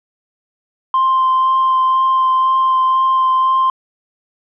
sine tone with vibrato, 1046.5 Hz, C6, in tune, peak -9 dBFS, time 0.94-3.7 s, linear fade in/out 2 ms, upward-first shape sine, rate 2 Hz, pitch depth 9 cents each way, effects tanh soft clip ceiling -8 dBFS

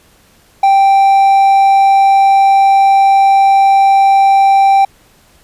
triangle tone, 784 Hz, G5, in tune, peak -3 dBFS, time 0.63-4.85 s, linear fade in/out 5 ms, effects pink hiss -48 dBFS RMS until 5.43 s + resampled to 32000 Hz

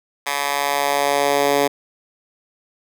10% pulse tone with high-pass filter sweep, 142.1 Hz, C#3, 43 cents sharp, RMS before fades -19 dBFS, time 0.26-1.68 s, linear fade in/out 10 ms, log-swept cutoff 1200 to 370 Hz, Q 1.2, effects none

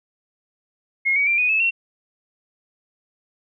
sine tone with pitch steps, 2155 / 2258 / 2366 / 2480 / 2599 / 2723 Hz, C#7 / C#7 / D7 / D#7 / E7 / F7, -49 / +31 / +12 / -6 / -25 / -44 cents, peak -16 dBFS, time 1.05-1.71 s, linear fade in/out 20 ms, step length 110 ms, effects none

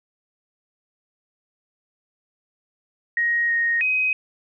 sine tone with pitch steps, 1880 / 1864 / 2521 Hz, A#6 / A#6 / D#7, +14 / -1 / +22 cents, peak -18 dBFS, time 3.17-4.13 s, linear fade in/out 2 ms, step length 320 ms, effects none

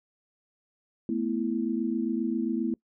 sine chord, A suspended second, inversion none, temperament just, 220 / 247.5 / 330 Hz, A3 / B3 / E4, 0 / +4 / +2 cents, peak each -30 dBFS, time 1.09-2.74 s, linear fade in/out 2 ms, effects noise-tail reverb RT60 0.1 s tail -23 dB re dry

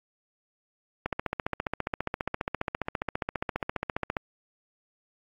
click train, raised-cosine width 0.5 ms, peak -13 dBFS, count 47, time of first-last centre 1.06-4.168 s, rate 14.8 Hz, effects AAC 48 kbps

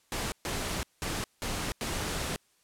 pink noise bursts at uneven times, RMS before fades -33 dBFS, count 5, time 0.12-0.32 / 0.45-0.83 / 1.02-1.24 / 1.42-1.72 / 1.81-2.36 s, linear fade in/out 0 ms, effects white hiss -68 dBFS RMS until 2.63 s + low-pass 11000 Hz 12 dB/octave

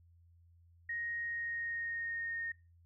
sine tone with pitch glide, 1872 to 1845.2 Hz, A#6 to A#6, +7 to -18 cents, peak -36 dBFS, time 0.89-2.52 s, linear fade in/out 5 ms, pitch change -25 cents, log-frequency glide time 1.18-2.38 s, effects noise-tail reverb RT60 0.3 s tail -23 dB re dry + added 85 Hz sine -61 dBFS peak until 2.85 s

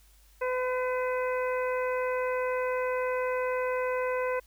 harmonic tone, 506 Hz, B4, 42 cents sharp, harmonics 1 / 2 / 3 / 4 / 5, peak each -28 / -34 / -38 / -40 / -42 dBFS, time 0.41-4.4 s, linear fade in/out 10 ms, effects added 50 Hz sine -57 dBFS peak until 4.46 s + white hiss -63 dBFS RMS until 4.46 s

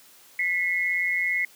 sine tone pair together, 1985 / 2163 Hz, B6 / C#7, +8 / -43 cents, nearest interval minor second, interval 149 cents, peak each -25 dBFS, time 0.39-1.45 s, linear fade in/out 2 ms, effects white hiss -53 dBFS RMS until 1.55 s + high-pass 150 Hz 12 dB/octave

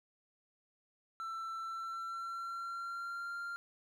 triangle tone with pitch glide, 1336 to 1391.1 Hz, E6 to F6, +23 to -7 cents, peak -37 dBFS, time 1.2-3.56 s, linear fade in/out 0 ms, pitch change +70 cents, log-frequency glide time 1.59-3.38 s, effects none

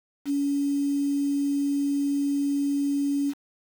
sine tone with quantisation, 282.6 Hz, C#4, 34 cents sharp, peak -22 dBFS, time 0.25-3.34 s, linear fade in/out 50 ms, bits 7, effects none

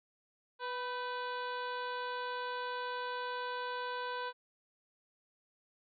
harmonic tone with a mistuned harmonic, 493.9 Hz, B4, in tune, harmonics 1 / 2 / 3 / 4 / 5 / 6 / 7 / 8 / 9, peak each -42 / -39 / -43 / -57 / -53 / -54 / -52 / -52 / -58 dBFS, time 0.59-4.33 s, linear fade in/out 50 ms, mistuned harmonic 3, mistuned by +51 cents, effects none

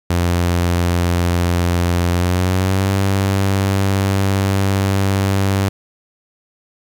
sawtooth tone with pitch glide, 87.31 to 97.44 Hz, F2 to G2, 0 to -10 cents, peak -10 dBFS, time 0.1-5.69 s, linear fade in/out 5 ms, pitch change +190 cents, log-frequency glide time 2.11-2.89 s, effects 8-bit

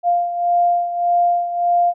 sine beating tone pair, 698.5 / 700.2 Hz, F5 / F5, 0 / +4 cents, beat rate 1.7 Hz, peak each -15 / -21 dBFS, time 0.03-1.94 s, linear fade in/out 50 ms, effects none

